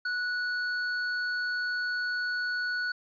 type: tone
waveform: square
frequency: 1473 Hz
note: F#6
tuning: 8 cents flat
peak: -29 dBFS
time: 0.05-2.92 s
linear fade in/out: 5 ms
effects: resampled to 11025 Hz